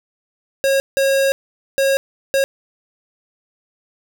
square tone bursts at uneven times, 544 Hz, C#5, 33 cents flat, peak -14 dBFS, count 4, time 0.64-0.8 / 0.97-1.32 / 1.78-1.97 / 2.34-2.44 s, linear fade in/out 0 ms, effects none

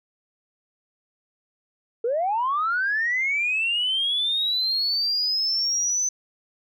sine linear sweep, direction up, 442.9 to 6130 Hz, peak -20 dBFS, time 2.04-6.09 s, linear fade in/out 5 ms, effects tanh soft clip ceiling -16 dBFS

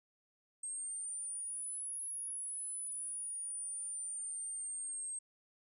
sine exponential two-way sweep, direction up then down, 8372 to 10548 to 8372 Hz, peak -39 dBFS, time 0.63-5.19 s, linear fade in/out 5 ms, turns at 2.03 s, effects none

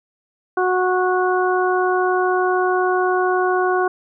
harmonic tone, 367.2 Hz, F#4, 13 cents flat, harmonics 1 / 2 / 3 / 4, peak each -18 / -21 / -23 / -24 dBFS, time 0.57-3.88 s, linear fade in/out 5 ms, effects none

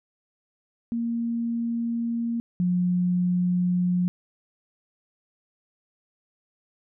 sine tone pair in turn, 233.1 / 178.87 Hz, A#3 / F3, 0 / +42 cents, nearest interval perfect fourth, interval 458 cents, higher first, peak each -24 / -20 dBFS, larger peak second, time 0.92-2.4 / 2.6-4.08 s, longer neither, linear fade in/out 0 ms, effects none

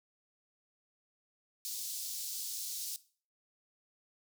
pink high-pass noise, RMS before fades -40 dBFS, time 1.65-2.96 s, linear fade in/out 0 ms, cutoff 4500 Hz, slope 24 dB/octave, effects noise-tail reverb RT60 0.4 s tail -17 dB re dry

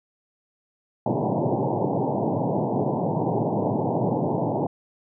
pink band-pass noise, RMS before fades -24 dBFS, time 1.06-4.67 s, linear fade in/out 5 ms, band 110 to 940 Hz, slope 96 dB/octave, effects none

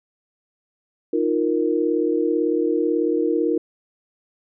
sine chord, Eb suspended second, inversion none, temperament equal, 311.1 / 349.2 / 466.2 Hz, Eb4 / F4 / Bb4, 0 / 0 / 0 cents, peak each -22 dBFS, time 1.13-3.58 s, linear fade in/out 5 ms, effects none

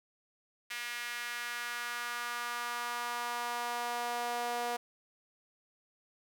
sawtooth tone with high-pass filter sweep, 240 Hz, B3, 49 cents flat, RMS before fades -37 dBFS, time 0.7-4.77 s, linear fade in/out 10 ms, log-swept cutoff 2000 to 640 Hz, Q 2.1, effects none

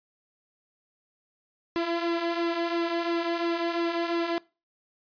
sawtooth tone with flanger, 338.8 Hz, E4, 48 cents sharp, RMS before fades -28 dBFS, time 1.76-4.38 s, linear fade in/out 0 ms, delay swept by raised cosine 1.6 to 3.8 ms, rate 2.9 Hz, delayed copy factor -0.55, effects noise-tail reverb RT60 0.3 s tail -23 dB re dry + resampled to 11025 Hz

